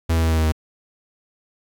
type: tone with pitch steps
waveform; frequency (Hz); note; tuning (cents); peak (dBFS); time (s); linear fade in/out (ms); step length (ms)
45% pulse; 82.41 / 81.65 / 80.9 / 80.16 / 79.42 / 78.69; E2 / E2 / E2 / E2 / D#2 / D#2; 0 / -16 / -32 / -48 / +36 / +20; -16; 0.09-0.522; 10; 72
effects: 9-bit